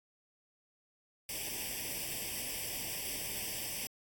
white noise with comb filter, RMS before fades -39 dBFS, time 1.29-3.87 s, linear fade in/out 2 ms, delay 0.37 ms, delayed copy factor +0.95, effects AAC 64 kbps

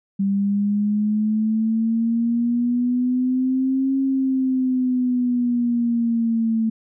sine exponential two-way sweep, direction up then down, 196 to 270 to 222.1 Hz, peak -17 dBFS, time 0.19-6.7 s, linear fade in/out 10 ms, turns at 3.98 s, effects none

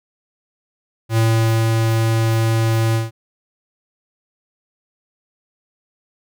square tone with ADSR envelope, 112.8 Hz, A2, 44 cents sharp, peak -13 dBFS, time 1.09-3.11 s, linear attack 82 ms, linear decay 480 ms, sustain -2 dB, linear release 160 ms, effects none

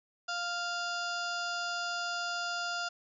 harmonic tone with a mistuned harmonic, 698.5 Hz, F5, in tune, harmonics 1 / 2 / 4 / 5 / 6 / 7 / 8 / 9 / 10, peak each -39 / -35 / -44 / -46 / -49 / -41 / -52 / -54 / -49 dBFS, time 0.28-2.89 s, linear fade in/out 10 ms, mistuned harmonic 6, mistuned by +25 cents, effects none

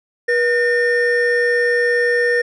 triangle tone pair together, 482.2 / 1817 Hz, B4 / A#6, -41 / -45 cents, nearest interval octave + major seventh, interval 2296 cents, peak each -14 / -15 dBFS, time 0.28-2.42 s, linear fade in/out 10 ms, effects resampled to 22050 Hz

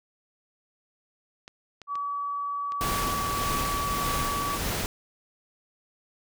clicks, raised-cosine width 0.2 ms, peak -26 dBFS, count 6, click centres 1.479 / 1.817 / 1.955 / 2.721 / 3.195 / 3.314 s
sine tone, 1142 Hz, D6, 49 cents flat, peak -28 dBFS, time 1.87-4.59 s, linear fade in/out 50 ms
pink noise with tremolo, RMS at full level -29 dBFS, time 2.81-4.86 s, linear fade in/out 0 ms, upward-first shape sine, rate 1.7 Hz, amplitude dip 30%
effects none

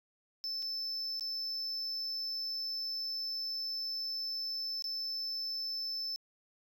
sine tone with dropouts, 5274 Hz, E8, in tune, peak -32 dBFS, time 0.44-6.16 s, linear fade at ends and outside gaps 0 ms, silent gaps 0.622-0.626 / 1.196-1.209 / 4.822-4.842 s, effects tanh soft clip ceiling -34 dBFS

